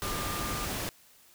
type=tone in noise; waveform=sine; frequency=1200 Hz; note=D6; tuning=37 cents sharp; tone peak=-38 dBFS; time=0.02-0.65 s; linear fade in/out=0 ms; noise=pink; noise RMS=-34 dBFS; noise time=0.02-0.89 s; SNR=-7 dB; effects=white hiss -59 dBFS RMS until 1.34 s